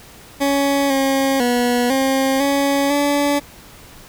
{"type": "tone with pitch steps", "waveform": "20% pulse", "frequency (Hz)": [279.4, 270.7, 243.3, 267.5, 279.5, 287], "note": ["C#4", "C#4", "B3", "C4", "C#4", "D4"], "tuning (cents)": [14, -41, -26, 38, 14, -40], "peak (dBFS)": -10, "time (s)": [0.4, 3.4], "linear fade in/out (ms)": 20, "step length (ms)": 500, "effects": ["pink hiss -42 dBFS RMS until 4.08 s"]}